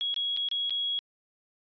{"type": "tone with dropouts", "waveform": "sine", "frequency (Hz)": 3322, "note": "G#7", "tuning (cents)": 0, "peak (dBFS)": -27, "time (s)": [0.01, 0.99], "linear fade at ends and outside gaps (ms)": 0, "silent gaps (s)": [[0.142, 0.163], [0.365, 0.372], [0.487, 0.514], [0.696, 0.706]], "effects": ["resampled to 11025 Hz"]}